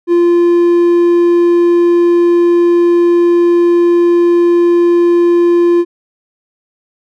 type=tone; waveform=triangle; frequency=346.1 Hz; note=F4; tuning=16 cents flat; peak=-4 dBFS; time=0.07-5.85 s; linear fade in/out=50 ms; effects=none